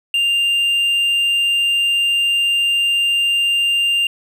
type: tone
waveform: triangle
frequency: 2794 Hz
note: F7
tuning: in tune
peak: -12 dBFS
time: 0.14-4.07 s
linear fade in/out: 2 ms
effects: none